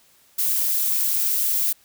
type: noise with amplitude modulation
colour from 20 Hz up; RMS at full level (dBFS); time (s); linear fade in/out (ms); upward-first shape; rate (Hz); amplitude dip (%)
violet; -19; 0.38-1.73; 10; sine; 210; 55
effects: white hiss -57 dBFS RMS until 1.84 s

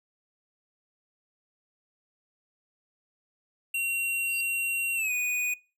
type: tone with pitch glide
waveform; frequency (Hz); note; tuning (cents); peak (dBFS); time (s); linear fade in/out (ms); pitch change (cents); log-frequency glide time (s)
square; 2746 to 2475; F7 to D#7; -30 to -10; -27; 3.74-5.54; 5; -180; 4.95-5.12
type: tone with exponential growth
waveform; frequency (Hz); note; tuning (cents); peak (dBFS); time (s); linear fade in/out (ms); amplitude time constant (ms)
sine; 4699; D8; 0; -35; 4.23-4.41; 5; 39
effects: noise-tail reverb RT60 0.3 s tail -22 dB re dry

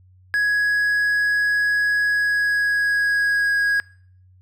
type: tone with pitch glide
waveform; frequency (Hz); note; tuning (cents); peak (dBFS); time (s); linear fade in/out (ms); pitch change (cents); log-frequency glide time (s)
triangle; 1669 to 1648.9; G#6 to G#6; +8 to -13; -15; 0.34-3.8; 0; -21; 2.07-3.62
effects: noise-tail reverb RT60 0.6 s tail -23 dB re dry + added 92 Hz sine -49 dBFS peak until 4.41 s

